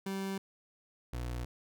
30% pulse tone pair in turn, 193.8 / 60.31 Hz, G3 / B1, -20 / -40 cents, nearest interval octave + minor sixth, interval 2020 cents, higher first, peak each -32 / -33 dBFS, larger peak first, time 0.06-0.38 / 1.13-1.45 s, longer neither, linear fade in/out 5 ms, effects none

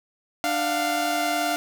sawtooth tone cluster, 298.2 / 695 / 734 Hz, D4 / F5 / F#5, +27 / -9 / -14 cents, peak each -25 / -20 / -28 dBFS, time 0.44-1.56 s, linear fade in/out 0 ms, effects none

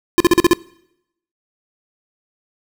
square tone bursts, 346.2 Hz, F4, 15 cents flat, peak -8 dBFS, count 6, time 0.18-0.533 s, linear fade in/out 0 ms, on 23 ms, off 43 ms, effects noise-tail reverb RT60 0.8 s tail -23 dB re dry

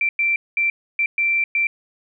sine tone bursts at uneven times, 2349 Hz, D7, in tune, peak -16 dBFS, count 6, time 0.01-0.09 / 0.19-0.36 / 0.57-0.7 / 0.99-1.06 / 1.18-1.44 / 1.55-1.67 s, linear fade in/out 2 ms, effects none

